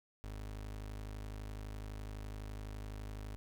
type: tone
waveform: 30% pulse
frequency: 51.91 Hz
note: G#1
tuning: in tune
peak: -40 dBFS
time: 0.24-3.36 s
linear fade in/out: 0 ms
effects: none